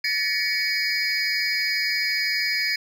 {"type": "tone cluster", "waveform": "triangle", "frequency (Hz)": [1740, 1901, 2244, 4317, 4942], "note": ["A6", "A#6", "C#7", "C#8", "D#8"], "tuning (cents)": [-20, 33, 21, -47, -13], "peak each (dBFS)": [-28, -30, -24, -31, -25], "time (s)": [0.04, 2.76], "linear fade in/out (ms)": 5, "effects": []}